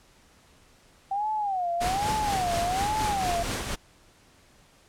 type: tone with vibrato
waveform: sine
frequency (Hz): 770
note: G5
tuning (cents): -31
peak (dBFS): -25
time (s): 1.11-3.43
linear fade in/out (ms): 5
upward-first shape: sine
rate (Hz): 1.2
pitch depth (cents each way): 200
type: noise with tremolo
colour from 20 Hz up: pink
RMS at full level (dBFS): -29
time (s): 1.8-3.76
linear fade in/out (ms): 20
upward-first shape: triangle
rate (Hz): 4.2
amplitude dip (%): 45
effects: pink hiss -58 dBFS RMS until 4.88 s + low-pass 10000 Hz 12 dB/octave